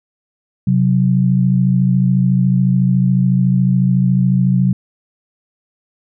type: tone pair together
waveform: sine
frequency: 130.95 / 184.9 Hz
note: C3 / F#3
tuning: +2 / -1 cents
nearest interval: tritone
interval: 597 cents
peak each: -13 dBFS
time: 0.67-4.73 s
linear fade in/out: 5 ms
effects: none

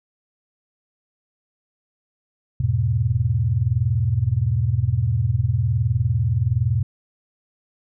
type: chord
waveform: sine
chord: E major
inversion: none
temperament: equal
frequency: 82.41 / 103.83 / 123.47 Hz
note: E2 / G#2 / B2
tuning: 0 / 0 / 0 cents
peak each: -25 / -21 / -20 dBFS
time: 2.6-6.83 s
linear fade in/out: 5 ms
effects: none

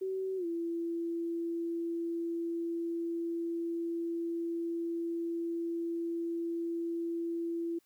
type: tone with pitch glide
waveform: sine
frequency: 380 to 336.6 Hz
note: F#4 to E4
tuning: +46 to +36 cents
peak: -32 dBFS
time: 0.01-7.79 s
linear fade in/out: 10 ms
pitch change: -210 cents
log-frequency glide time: 0.37-0.46 s
effects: white hiss -72 dBFS RMS until 7.85 s

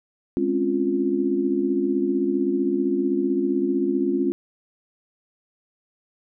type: chord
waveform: sine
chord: Db major seventh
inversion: second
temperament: equal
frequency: 207.7 / 261.6 / 277.2 / 349.2 Hz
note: Ab3 / C4 / Db4 / F4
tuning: 0 / 0 / 0 / 0 cents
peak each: -28 / -27 / -24 / -23 dBFS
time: 0.37-4.32 s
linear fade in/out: 0 ms
effects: none

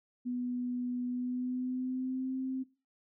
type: tone with pitch glide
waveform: sine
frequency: 246.9 to 261.6 Hz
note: B3 to C4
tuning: 0 to 0 cents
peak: -32 dBFS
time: 0.25-2.64 s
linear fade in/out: 20 ms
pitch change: +100 cents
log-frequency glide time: 1.07-2.36 s
effects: noise-tail reverb RT60 0.3 s tail -17 dB re dry

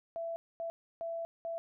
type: tone bursts at uneven times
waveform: sine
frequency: 667 Hz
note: E5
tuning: 20 cents sharp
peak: -35 dBFS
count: 4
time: 0.16-0.36 / 0.6-0.7 / 1.01-1.25 / 1.45-1.58 s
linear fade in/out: 0 ms
effects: none

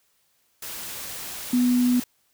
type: tone in noise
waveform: sine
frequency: 246.9 Hz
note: B3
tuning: in tune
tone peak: -17 dBFS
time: 1.53-2 s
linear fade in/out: 5 ms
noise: white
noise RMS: -35 dBFS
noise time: 0.62-2.04 s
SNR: +15 dB
effects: white hiss -67 dBFS RMS until 2.33 s

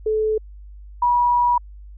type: tone pair in turn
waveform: sine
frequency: 433.6 / 968.1 Hz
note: A4 / B5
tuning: -25 / -35 cents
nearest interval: octave + major second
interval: 1390 cents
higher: second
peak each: -17 / -14 dBFS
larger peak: second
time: 0.06-0.38 / 1.02-1.58 s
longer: second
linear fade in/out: 5 ms
effects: added 50 Hz sine -37 dBFS peak until 1.97 s

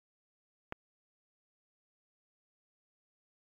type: click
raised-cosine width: 0.5 ms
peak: -22 dBFS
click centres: 0.724 s
effects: AAC 64 kbps

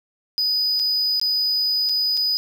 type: tone with dropouts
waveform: triangle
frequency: 4975 Hz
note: D#8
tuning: 1 cent flat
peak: -17 dBFS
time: 0.38-2.37 s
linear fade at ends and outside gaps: 0 ms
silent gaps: 0.793-0.797 / 1.198-1.214 / 1.89-1.894 / 2.17-2.174 s
effects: none

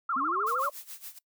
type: tone with vibrato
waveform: sine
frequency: 1217 Hz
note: D#6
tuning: 39 cents flat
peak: -26 dBFS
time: 0.09-0.69 s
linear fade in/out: 5 ms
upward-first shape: sine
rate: 13 Hz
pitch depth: 240 cents each way
type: linear sweep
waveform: sine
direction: up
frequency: 246.9 to 587 Hz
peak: -35 dBFS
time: 0.16-0.7 s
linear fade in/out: 5 ms
type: noise with tremolo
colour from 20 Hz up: blue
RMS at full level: -41 dBFS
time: 0.46-1.19 s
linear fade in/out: 10 ms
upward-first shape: sine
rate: 7 Hz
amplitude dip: 85%
effects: noise-tail reverb RT60 0.1 s tail -22 dB re dry

